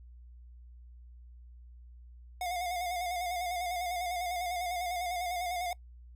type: tone with vibrato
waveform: square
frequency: 714 Hz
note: F5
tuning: 38 cents sharp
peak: -33 dBFS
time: 2.41-5.73 s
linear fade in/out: 2 ms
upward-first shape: square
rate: 10 Hz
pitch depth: 41 cents each way
effects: noise-tail reverb RT60 0.1 s tail -23 dB re dry + added 60 Hz sine -49 dBFS peak until 6.15 s